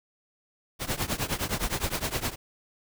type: noise with tremolo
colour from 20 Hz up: pink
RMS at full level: -26 dBFS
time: 0.79-2.36 s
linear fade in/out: 50 ms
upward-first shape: triangle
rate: 9.7 Hz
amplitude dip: 95%
effects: none